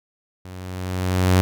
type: tone with level ramp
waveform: sawtooth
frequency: 92 Hz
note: F#2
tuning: 9 cents flat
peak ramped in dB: -32 to -8 dBFS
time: 0.45-1.41 s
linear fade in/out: 0 ms
effects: none